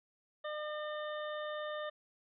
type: harmonic tone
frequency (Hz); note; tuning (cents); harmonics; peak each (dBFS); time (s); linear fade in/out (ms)
604; D5; +48; 1 / 2 / 3 / 5 / 6; -39 / -44 / -46 / -55 / -51; 0.44-1.9; 10
effects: none